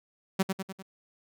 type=tone with echo; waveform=sawtooth; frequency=191.2 Hz; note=G3; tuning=43 cents flat; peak=-18 dBFS; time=0.39-0.43 s; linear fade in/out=10 ms; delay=99 ms; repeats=4; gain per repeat=-5 dB; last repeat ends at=0.826 s; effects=none